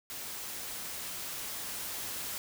white noise with level ramp, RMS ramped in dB -41 to -38 dBFS, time 0.1-2.38 s, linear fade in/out 0 ms, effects none

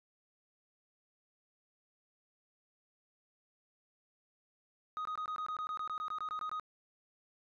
sine tone bursts, 1250 Hz, D#6, 8 cents sharp, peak -33 dBFS, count 16, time 4.97-6.597 s, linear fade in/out 0 ms, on 82 ms, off 21 ms, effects tanh soft clip ceiling -35 dBFS

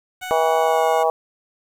15% pulse tone with pitch glide, 740 to 725.6 Hz, F#5 to F#5, 0 to -34 cents, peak -22 dBFS, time 0.21-1.04 s, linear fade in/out 20 ms, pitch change -34 cents, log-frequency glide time 0.59-0.86 s
harmonic tone, 161.4 Hz, E3, 36 cents flat, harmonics 3 / 4 / 5 / 6 / 7, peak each -21 / -20 / -20 / -26 / -26 dBFS, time 0.31-1.1 s, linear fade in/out 0 ms
effects 8-bit

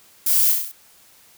violet noise with echo, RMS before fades -19 dBFS, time 0.26-0.52 s, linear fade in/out 5 ms, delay 33 ms, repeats 6, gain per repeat -3 dB, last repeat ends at 0.718 s, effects white hiss -52 dBFS RMS until 1.37 s

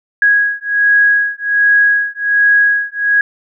sine beating tone pair, 1655 / 1656.3 Hz, G#6 / G#6, -6 / -5 cents, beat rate 1.3 Hz, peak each -12 dBFS, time 0.22-3.21 s, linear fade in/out 2 ms, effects none

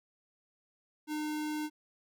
square tone, 303.8 Hz, D#4, 41 cents flat, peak -34 dBFS, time 1.07-1.7 s, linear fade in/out 50 ms, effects none

